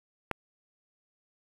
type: click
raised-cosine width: 0.5 ms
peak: -14 dBFS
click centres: 0.313 s
effects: 7-bit